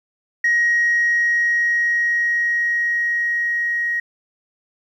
sine tone with level ramp, 1888 Hz, A#6, 22 cents sharp, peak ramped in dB -12 to -18 dBFS, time 0.44-4 s, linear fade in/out 5 ms, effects tanh soft clip ceiling -11 dBFS + 9-bit

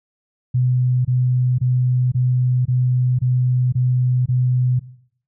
sine tone bursts, 125.8 Hz, B2, 32 cents sharp, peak -14 dBFS, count 8, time 0.54-4.795 s, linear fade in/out 10 ms, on 510 ms, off 25 ms, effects noise-tail reverb RT60 0.6 s tail -17 dB re dry

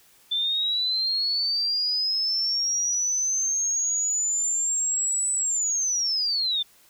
sine linear two-way sweep, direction up then down, 3520 to 7980 to 3520 Hz, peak -22 dBFS, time 0.31-6.63 s, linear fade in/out 10 ms, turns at 5.33 s, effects white hiss -57 dBFS RMS until 6.89 s

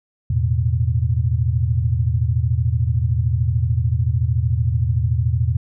sine chord, E suspended fourth, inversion none, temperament equal, 82.41 / 110 / 123.47 Hz, E2 / A2 / B2, 0 / 0 / 0 cents, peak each -20 dBFS, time 0.3-5.57 s, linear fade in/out 5 ms, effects none

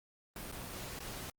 pink noise with dropouts, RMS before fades -44 dBFS, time 0.36-1.3 s, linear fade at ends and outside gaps 2 ms, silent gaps 0.516-0.523 / 0.991-1.003 s, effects Opus 32 kbps

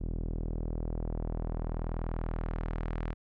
sawtooth tone with low-pass filter sweep, 40.42 Hz, E1, 33 cents flat, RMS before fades -34 dBFS, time 0-3.14 s, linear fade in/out 20 ms, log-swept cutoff 340 to 2200 Hz, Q 1, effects none

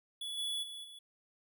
square tone with level steps, 3414 Hz, G#7, 47 cents sharp, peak -39 / -35 / -44 / -50 dBFS, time 0.21-0.99 s, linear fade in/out 5 ms, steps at 0.37 / 0.62 / 0.83 s, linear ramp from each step 20 ms, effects none

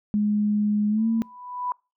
sine tone with pitch glide, 208.9 to 226.5 Hz, G#3 to A#3, +10 to -50 cents, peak -19 dBFS, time 0.14-1.22 s, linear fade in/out 0 ms, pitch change +140 cents, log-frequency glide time 0.89-1.07 s
sine tone with exponential growth, 990 Hz, B5, 4 cents sharp, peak -22 dBFS, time 0.98-1.72 s, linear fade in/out 1 ms, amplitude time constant 160 ms
effects noise-tail reverb RT60 0.3 s tail -26 dB re dry

